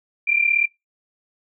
sine tone pair together, 2356 / 2393 Hz, D7 / D7, +5 / +32 cents, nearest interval unison, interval 27 cents, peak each -19 dBFS, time 0.27-0.66 s, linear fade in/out 10 ms, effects noise-tail reverb RT60 0.2 s tail -22 dB re dry

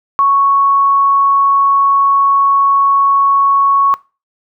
sine tone, 1108.7 Hz, C#6, in tune, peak -7 dBFS, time 0.19-3.94 s, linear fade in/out 0 ms, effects noise-tail reverb RT60 0.3 s tail -21 dB re dry

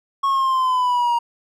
triangle exponential sweep, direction down, 1103 to 940 Hz, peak -14 dBFS, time 0.23-1.19 s, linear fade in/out 10 ms, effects none

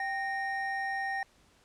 triangle tone pair together, 782 / 1851.9 Hz, G5 / A#6, -4 / -12 cents, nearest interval octave + minor third, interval 1492 cents, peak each -32 / -32 dBFS, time 0-1.23 s, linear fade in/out 2 ms, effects pink hiss -64 dBFS RMS until 1.64 s + low-pass 9000 Hz 12 dB/octave

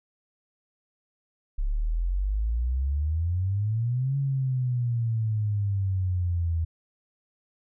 sine exponential two-way sweep, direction up then down, 33.71 to 139.8 to 81.1 Hz, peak -23 dBFS, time 1.58-6.65 s, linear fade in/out 10 ms, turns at 4.17 s, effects none

